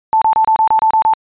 sine tone bursts, 880 Hz, A5, in tune, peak -8 dBFS, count 9, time 0.13-1.136 s, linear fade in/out 0 ms, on 86 ms, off 29 ms, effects resampled to 8000 Hz

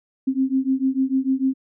sine beating tone pair, 261.6 / 268.3 Hz, C4 / C4, 0 / +44 cents, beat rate 6.7 Hz, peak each -21 dBFS, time 0.27-1.54 s, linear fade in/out 10 ms, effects none

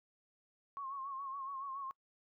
sine tone with vibrato, 1090 Hz, C#6, 29 cents flat, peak -40 dBFS, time 0.77-1.91 s, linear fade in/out 0 ms, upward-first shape sine, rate 7.1 Hz, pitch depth 59 cents each way, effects noise-tail reverb RT60 0.1 s tail -25 dB re dry

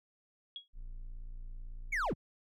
sine tone with exponential decay, 3317 Hz, G#7, 3 cents flat, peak -37 dBFS, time 0.56-0.68 s, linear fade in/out 1 ms, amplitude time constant 24 ms
triangle tone, 29.04 Hz, A#0, 6 cents flat, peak -39 dBFS, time 0.73-2.15 s, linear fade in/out 50 ms
triangle linear sweep, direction down, 2330 to 65.5 Hz, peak -29 dBFS, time 1.92-2.14 s, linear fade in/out 10 ms
effects none

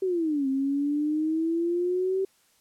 sine exponential two-way sweep, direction down then up, 387.3 to 265.4 to 387.3 Hz, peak -23 dBFS, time 0.02-2.25 s, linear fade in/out 5 ms, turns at 0.48 s, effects white hiss -64 dBFS RMS until 2.6 s + low-pass 12000 Hz 12 dB/octave

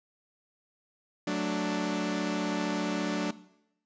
sawtooth chord, D major, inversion first, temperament equal, 185 / 220 / 293.7 Hz, F#3 / A3 / D4, 0 / 0 / 0 cents, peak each -29 / -32 / -27 dBFS, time 1.27-3.31 s, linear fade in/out 5 ms, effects noise-tail reverb RT60 0.8 s tail -18 dB re dry + resampled to 16000 Hz

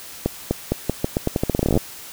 accelerating click train, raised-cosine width 2 ms, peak -5 dBFS, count 21, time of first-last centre 0.26-1.775 s, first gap 250 ms, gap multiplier 0.84, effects white hiss -38 dBFS RMS until 2.12 s

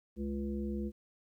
harmonic tone with a mistuned harmonic, 70.1 Hz, C#2, 20 cents sharp, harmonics 1 / 3 / 5 / 7, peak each -39 / -36 / -41 / -47 dBFS, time 0.16-0.92 s, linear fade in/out 50 ms, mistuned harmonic 5, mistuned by -25 cents, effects 12-bit

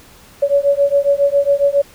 sine beating tone pair, 561 / 568.3 Hz, C#5 / C#5, +21 / +43 cents, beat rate 7.3 Hz, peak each -14 dBFS, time 0.42-1.82 s, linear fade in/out 10 ms, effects pink hiss -44 dBFS RMS until 1.94 s

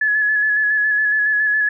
sine tone with vibrato, 1705 Hz, G#6, 45 cents sharp, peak -14 dBFS, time 0.01-1.69 s, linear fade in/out 5 ms, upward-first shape square, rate 7.2 Hz, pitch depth 23 cents each way, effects none

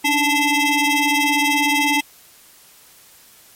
20% pulse ring-modulated tone, 587.3 Hz, D5, in tune, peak -7 dBFS, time 0.04-2.01 s, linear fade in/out 10 ms, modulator 1460 Hz, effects white hiss -48 dBFS RMS until 3.55 s + MP3 64 kbps

